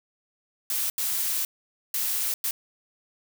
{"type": "noise bursts at uneven times", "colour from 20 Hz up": "blue", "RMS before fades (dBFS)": -27, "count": 4, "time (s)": [[0.7, 0.9], [0.98, 1.45], [1.94, 2.34], [2.44, 2.51]], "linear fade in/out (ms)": 2, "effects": []}